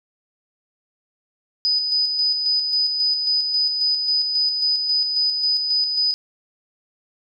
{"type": "tone with tremolo", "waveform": "sine", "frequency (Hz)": 4987, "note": "D#8", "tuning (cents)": 3, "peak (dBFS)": -16, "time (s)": [1.65, 6.14], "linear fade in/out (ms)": 0, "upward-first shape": "square", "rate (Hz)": 3.7, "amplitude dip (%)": 40, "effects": []}